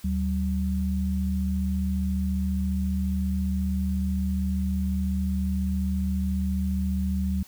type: tone pair together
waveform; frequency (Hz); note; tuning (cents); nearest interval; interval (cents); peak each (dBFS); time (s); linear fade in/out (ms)
sine; 75.36 / 189.9; D2 / F#3; +45 / +45; octave + major third; 1600; -26; 0.04-7.43; 5
effects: white hiss -52 dBFS RMS until 7.47 s